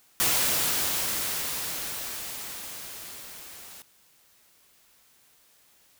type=noise with level ramp; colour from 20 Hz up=white; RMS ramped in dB=-23 to -46 dBFS; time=0.2-3.82 s; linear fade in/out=0 ms; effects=white hiss -61 dBFS RMS until 5.99 s